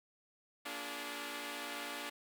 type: chord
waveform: 5% pulse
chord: Bb dominant seventh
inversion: none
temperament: equal with one note detuned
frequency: 233.1 / 289.6 / 349.2 / 415.3 Hz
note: Bb3 / D4 / F4 / Ab4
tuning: 0 / -24 / 0 / 0 cents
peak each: -38 / -32 / -38 / -37 dBFS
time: 0.65-2.1 s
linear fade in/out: 10 ms
effects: none